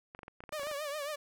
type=clicks; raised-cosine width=0.5 ms; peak=-31 dBFS; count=12; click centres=0.149 / 0.191 / 0.232 / 0.281 / 0.405 / 0.438 / 0.492 / 0.525 / 0.596 / 0.633 / 0.67 / 0.714 s
type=tone with vibrato; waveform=sawtooth; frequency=587.3 Hz; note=D5; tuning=in tune; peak=-32 dBFS; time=0.52-1.16 s; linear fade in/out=10 ms; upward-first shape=triangle; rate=7.3 Hz; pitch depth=110 cents each way
effects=none